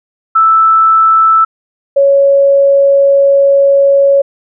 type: tone pair in turn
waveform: sine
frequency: 1318.5 / 555.9 Hz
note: E6 / C#5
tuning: 0 / +5 cents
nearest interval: octave + minor third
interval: 1495 cents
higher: first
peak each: -4 dBFS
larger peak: neither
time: 0.35-1.45 / 1.96-4.22 s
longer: second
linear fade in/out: 10 ms
effects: none